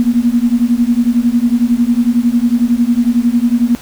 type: beating tone pair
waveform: sine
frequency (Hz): 233.1 / 244.1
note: A#3 / B3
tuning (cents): 0 / -20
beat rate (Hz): 11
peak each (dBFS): -12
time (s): 0-3.75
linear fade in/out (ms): 0
effects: pink hiss -35 dBFS RMS until 3.81 s